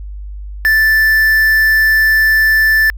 triangle tone with quantisation, 1760 Hz, A6, in tune, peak -6 dBFS, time 0.65-2.9 s, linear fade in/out 0 ms, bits 4, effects added 50 Hz sine -24 dBFS peak until 2.97 s

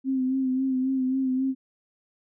sine tone with vibrato, 261.6 Hz, C4, in tune, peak -22 dBFS, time 0.04-1.55 s, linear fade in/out 50 ms, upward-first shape sine, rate 3.7 Hz, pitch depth 36 cents each way, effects none

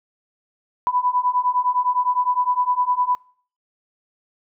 sine beating tone pair, 987.8 / 997.6 Hz, B5 / B5, 0 / +17 cents, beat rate 9.8 Hz, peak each -21 / -20 dBFS, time 0.87-3.15 s, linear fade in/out 0 ms, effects noise-tail reverb RT60 0.5 s tail -25 dB re dry

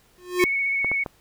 square tone with exponential growth, 359.6 Hz, F#4, 49 cents flat, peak -14 dBFS, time 0.18-0.44 s, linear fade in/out 0 ms, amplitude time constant 56 ms
sine tone with vibrato, 2217 Hz, C#7, in tune, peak -21 dBFS, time 0.39-1.04 s, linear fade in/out 10 ms, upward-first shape square, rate 15 Hz, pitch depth 13 cents each way
clicks, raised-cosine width 1 ms, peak -16 dBFS, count 3, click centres 0.846 / 0.916 / 1.062 s
effects pink hiss -59 dBFS RMS until 1.2 s

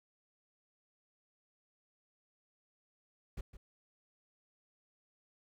brown noise with echo, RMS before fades -40 dBFS, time 3.37-3.41 s, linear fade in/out 5 ms, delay 160 ms, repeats 1, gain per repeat -11 dB, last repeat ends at 3.57 s, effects none

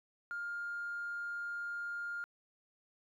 triangle tone, 1408 Hz, F6, 14 cents sharp, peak -34 dBFS, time 0.31-2.24 s, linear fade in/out 0 ms, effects tanh soft clip ceiling -35 dBFS

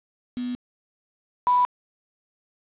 sine tone pair in turn, 246.9 / 987.6 Hz, B3 / B5, 0 / 0 cents, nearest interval 2 octaves, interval 2400 cents, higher second, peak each -26 / -16 dBFS, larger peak second, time 0.37-0.55 / 1.47-1.65 s, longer neither, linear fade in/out 0 ms, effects resampled to 8000 Hz + 7-bit

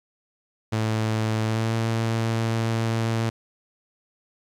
sawtooth tone with pitch glide, 110 to 113.42 Hz, A2 to A#2, 0 to -47 cents, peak -18 dBFS, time 0.72-3.3 s, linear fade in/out 10 ms, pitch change +53 cents, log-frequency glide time 1.44-1.75 s, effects low-pass 8000 Hz 12 dB/octave + 10-bit

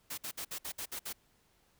white noise bursts, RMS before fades -40 dBFS, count 8, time 0.1-1.13 s, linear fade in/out 10 ms, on 78 ms, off 58 ms, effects pink hiss -70 dBFS RMS until 1.79 s

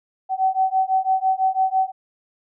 sine beating tone pair, 757 / 763 Hz, F#5 / G5, +39 / -47 cents, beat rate 6 Hz, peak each -20 dBFS, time 0.29-1.92 s, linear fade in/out 50 ms, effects none

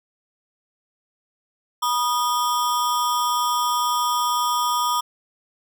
square ring-modulated tone, 1103 Hz, C#6, 9 cents flat, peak -17 dBFS, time 1.82-5.01 s, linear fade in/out 10 ms, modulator 130 Hz, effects none

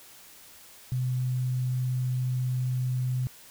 sine tone, 127 Hz, B2, 49 cents sharp, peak -25 dBFS, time 0.92-3.27 s, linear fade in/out 0 ms, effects white hiss -51 dBFS RMS until 3.5 s

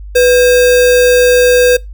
sine tone with sample-and-hold, 493.9 Hz, B4, in tune, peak -4 dBFS, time 0.15-1.77 s, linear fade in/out 10 ms, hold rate 2100 Hz, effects noise-tail reverb RT60 0.2 s tail -23 dB re dry + added 50 Hz sine -25 dBFS peak until 1.93 s

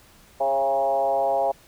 sine tone with frequency modulation, 680 Hz, F5, 46 cents flat, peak -19 dBFS, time 0.4-1.52 s, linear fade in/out 10 ms, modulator 135 Hz, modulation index 1.3, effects pink hiss -53 dBFS RMS until 1.67 s

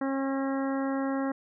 harmonic tone, 270.9 Hz, C#4, 40 cents flat, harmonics 1 / 2 / 3 / 4 / 5 / 6 / 7, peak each -28 / -34 / -38 / -40 / -42 / -44 / -45 dBFS, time 0.01-1.32 s, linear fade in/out 5 ms, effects none

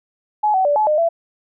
sine tone with pitch steps, 846 / 756 / 582 / 856 / 608 / 670 Hz, G#5 / F#5 / D5 / A5 / D#5 / E5, +32 / +37 / -16 / -48 / -40 / +28 cents, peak -13 dBFS, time 0.43-1.09 s, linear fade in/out 10 ms, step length 110 ms, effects none

